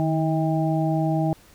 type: harmonic tone with a mistuned harmonic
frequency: 160 Hz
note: D#3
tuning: 49 cents sharp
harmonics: 1 / 2 / 4 / 5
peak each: -22 / -25 / -28 / -29 dBFS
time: 0-1.33 s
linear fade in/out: 0 ms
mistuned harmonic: 1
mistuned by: -44 cents
effects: pink hiss -53 dBFS RMS until 1.54 s